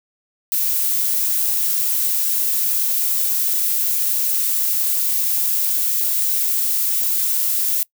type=noise; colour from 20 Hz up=violet; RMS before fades=-19 dBFS; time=0.52-7.83 s; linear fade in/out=0 ms; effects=noise-tail reverb RT60 0.1 s tail -23 dB re dry